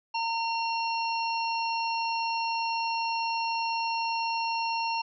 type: harmonic tone with a mistuned harmonic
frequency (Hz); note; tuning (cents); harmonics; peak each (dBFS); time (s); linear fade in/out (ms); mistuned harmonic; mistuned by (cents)
914; A#5; -34; 1 / 3 / 5 / 6; -28 / -34 / -39 / -40; 0.14-5.02; 10; 5; -110
effects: none